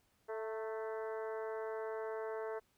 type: harmonic tone with a mistuned harmonic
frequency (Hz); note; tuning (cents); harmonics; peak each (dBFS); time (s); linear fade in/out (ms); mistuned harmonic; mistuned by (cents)
220; A3; 0; 2 / 3 / 4 / 5 / 6 / 7 / 8 / 9; -40 / -46 / -49 / -52 / -54 / -54 / -58 / -60; 0.28-2.6; 20; 4; +31
effects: pink hiss -75 dBFS RMS until 2.77 s